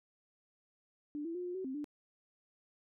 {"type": "tone with pitch steps", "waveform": "sine", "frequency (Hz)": [295, 333.1, 358.1, 356, 376.4, 263.3, 294.4], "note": ["D4", "E4", "F4", "F4", "F#4", "C4", "D4"], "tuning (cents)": [8, 18, 43, 33, 30, 11, 4], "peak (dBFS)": -37, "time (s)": [1.15, 1.843], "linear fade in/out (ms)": 0, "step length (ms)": 99, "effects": []}